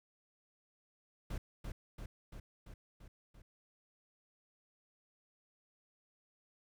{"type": "noise with echo", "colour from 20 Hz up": "brown", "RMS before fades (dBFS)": -39, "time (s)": [1.3, 1.38], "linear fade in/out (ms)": 5, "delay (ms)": 340, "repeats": 6, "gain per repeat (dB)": -3, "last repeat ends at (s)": 3.42, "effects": []}